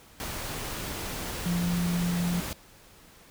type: tone in noise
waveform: sine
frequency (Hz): 174.2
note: F3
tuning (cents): -4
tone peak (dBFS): -25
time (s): 1.46-2.4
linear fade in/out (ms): 0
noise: pink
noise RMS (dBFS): -35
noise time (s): 0.2-2.53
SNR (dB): +7
effects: pink hiss -54 dBFS RMS until 3.3 s